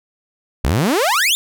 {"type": "exponential sweep", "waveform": "sawtooth", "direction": "up", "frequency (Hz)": [55, 3729], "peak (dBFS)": -10, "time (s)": [0.64, 1.35], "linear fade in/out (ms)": 0, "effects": []}